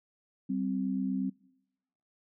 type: tone pair together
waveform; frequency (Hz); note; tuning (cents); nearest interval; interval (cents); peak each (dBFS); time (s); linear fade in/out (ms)
sine; 193.04 / 261.6; G3 / C4; -26 / 0; perfect fourth; 526; -32 / -31; 0.49-1.3; 10
effects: noise-tail reverb RT60 0.9 s tail -24 dB re dry